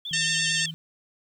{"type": "tone with vibrato", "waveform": "sine", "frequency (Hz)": 3322, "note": "G#7", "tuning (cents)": 0, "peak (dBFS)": -31, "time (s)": [0.05, 0.71], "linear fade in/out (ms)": 5, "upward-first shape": "triangle", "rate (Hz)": 8.8, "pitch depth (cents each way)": 150}
{"type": "tone", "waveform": "sine", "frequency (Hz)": 160.6, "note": "E3", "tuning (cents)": -45, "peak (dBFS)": -36, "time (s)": [0.11, 0.74], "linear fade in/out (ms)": 0}
{"type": "harmonic tone", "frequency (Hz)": 904, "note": "A5", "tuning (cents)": 47, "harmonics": [2, 3, 4, 5, 6, 7, 8, 9], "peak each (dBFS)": [-28, -30, -31, -32, -33, -33, -34, -35], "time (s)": [0.13, 0.66], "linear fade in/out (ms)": 5}
{"effects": ["9-bit"]}